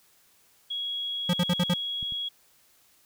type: tone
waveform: sine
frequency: 3322 Hz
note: G#7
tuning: in tune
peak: -29 dBFS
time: 0.7-2.29 s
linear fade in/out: 10 ms
type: tone bursts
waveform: square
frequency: 176.5 Hz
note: F3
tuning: 19 cents sharp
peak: -22 dBFS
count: 5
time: 1.29-1.739 s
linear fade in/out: 5 ms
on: 45 ms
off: 56 ms
type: clicks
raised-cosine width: 5 ms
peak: -29 / -33 dBFS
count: 2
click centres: 2.028 / 2.123 s
effects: white hiss -62 dBFS RMS until 3.05 s